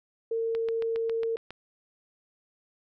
sine tone, 455.1 Hz, A#4, 42 cents flat, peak -26 dBFS, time 0.31-1.36 s, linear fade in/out 5 ms
click train, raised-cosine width 0.3 ms, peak -24 dBFS, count 8, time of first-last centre 0.55-1.506 s, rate 7.32 Hz
effects none

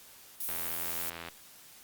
violet noise, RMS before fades -35 dBFS, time 0.4-1.1 s, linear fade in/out 5 ms
click train, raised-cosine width 0.3 ms, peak -24 dBFS, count 68, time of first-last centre 0.49-1.286 s, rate 84.2 Hz
effects white hiss -54 dBFS RMS until 1.83 s + Opus 48 kbps

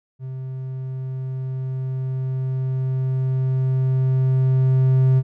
triangle tone with level ramp, 130.81 Hz, C3, in tune, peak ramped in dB -26 to -10 dBFS, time 0.19-5.23 s, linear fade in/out 50 ms, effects none

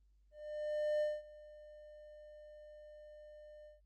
triangle tone with ADSR envelope, 602 Hz, D5, 43 cents sharp, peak -29 dBFS, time 0.31-3.81 s, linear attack 700 ms, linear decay 210 ms, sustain -22 dB, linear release 150 ms, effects added 50 Hz sine -66 dBFS peak until 3.85 s + Opus 32 kbps

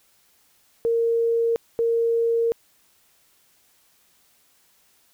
sine tone bursts at uneven times, 462.2 Hz, A#4, 15 cents flat, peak -18 dBFS, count 2, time 0.85-1.56 / 1.79-2.52 s, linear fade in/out 0 ms, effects white hiss -61 dBFS RMS until 5.13 s

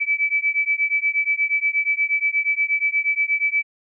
sine beating tone pair, 2300 / 2308.4 Hz, D7 / D7, -37 / -30 cents, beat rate 8.4 Hz, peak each -21 dBFS, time 0-3.63 s, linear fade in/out 20 ms, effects none

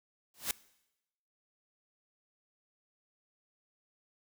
white noise with exponential growth, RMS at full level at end -29 dBFS, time 0.34-0.51 s, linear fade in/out 2 ms, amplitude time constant 36 ms, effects noise-tail reverb RT60 0.9 s tail -21 dB re dry

